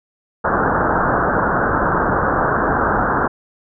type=low-pass noise; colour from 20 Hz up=white; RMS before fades=-17 dBFS; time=0.44-3.28 s; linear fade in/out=10 ms; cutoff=1600 Hz; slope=96 dB/octave; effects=none